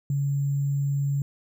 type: tone with sample-and-hold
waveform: sine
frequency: 140.7 Hz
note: C#3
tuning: 26 cents sharp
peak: -22 dBFS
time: 0.1-1.22 s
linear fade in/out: 2 ms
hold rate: 7350 Hz
effects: none